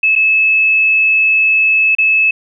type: tone with dropouts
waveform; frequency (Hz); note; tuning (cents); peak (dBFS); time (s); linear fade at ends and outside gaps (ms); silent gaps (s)
sine; 2600; E7; -24; -8; 0.03-2.31; 5; 0.154-0.16 / 1.951-1.984
effects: none